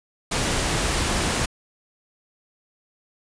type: noise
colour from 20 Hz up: pink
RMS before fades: -23 dBFS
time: 0.31-1.46 s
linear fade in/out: 10 ms
effects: resampled to 22050 Hz